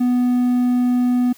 triangle tone, 247.2 Hz, B3, 2 cents sharp, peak -12 dBFS, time 0-1.33 s, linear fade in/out 10 ms, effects white hiss -49 dBFS RMS until 1.37 s

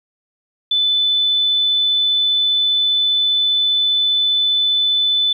sine tone, 3505 Hz, A7, 7 cents flat, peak -13 dBFS, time 0.71-5.33 s, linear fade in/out 5 ms, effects 9-bit

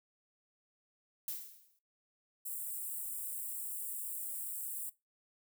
violet noise with exponential decay, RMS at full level -37 dBFS, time 1.28-1.79 s, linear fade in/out 2 ms, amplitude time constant 110 ms
white high-pass noise, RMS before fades -41 dBFS, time 2.45-4.9 s, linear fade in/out 10 ms, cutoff 7700 Hz, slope 96 dB/octave
effects noise-tail reverb RT60 0.2 s tail -18 dB re dry

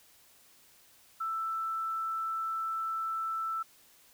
sine tone, 1325 Hz, E6, 9 cents sharp, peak -31 dBFS, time 1.2-3.63 s, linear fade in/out 10 ms, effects white hiss -61 dBFS RMS until 4.13 s

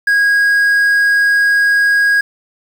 triangle tone with quantisation, 1643 Hz, G#6, 19 cents flat, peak -7 dBFS, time 0.07-2.21 s, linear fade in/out 5 ms, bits 6, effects none

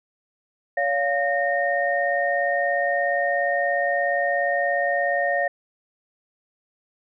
sine tone cluster, 565 / 702 / 1842 Hz, C#5 / F5 / A#6, +33 / +9 / -21 cents, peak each -24 dBFS, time 0.77-5.48 s, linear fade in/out 5 ms, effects none

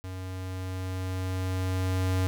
square tone with level ramp, 93 Hz, F#2, 9 cents sharp, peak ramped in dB -36 to -24 dBFS, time 0.04-2.27 s, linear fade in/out 0 ms, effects none

